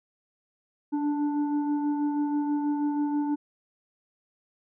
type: tone with frequency modulation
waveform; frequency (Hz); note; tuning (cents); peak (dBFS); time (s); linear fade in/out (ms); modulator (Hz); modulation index
sine; 291.9; D4; -10; -24; 0.92-3.36; 20; 590; 0.54
effects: none